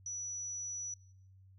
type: tone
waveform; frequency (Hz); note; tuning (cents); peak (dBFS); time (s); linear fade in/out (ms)
sine; 5900; F#8; -6; -38; 0.06-0.94; 2
effects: noise-tail reverb RT60 0.7 s tail -21 dB re dry + added 95 Hz sine -57 dBFS peak until 1.58 s